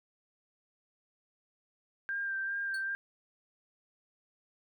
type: tone with vibrato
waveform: sine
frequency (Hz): 1587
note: G6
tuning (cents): +21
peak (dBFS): -32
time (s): 2.09-2.95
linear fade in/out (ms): 0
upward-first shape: sine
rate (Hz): 2.5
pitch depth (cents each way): 23
type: tone with exponential decay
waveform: 35% pulse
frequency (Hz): 4400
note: C#8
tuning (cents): -14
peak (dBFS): -38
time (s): 2.74-2.85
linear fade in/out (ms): 5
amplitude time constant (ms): 22
effects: none